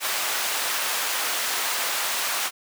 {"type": "high-pass noise", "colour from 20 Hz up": "pink", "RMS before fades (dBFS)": -26, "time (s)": [0, 2.51], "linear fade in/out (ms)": 50, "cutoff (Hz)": 920, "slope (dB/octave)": 12, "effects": []}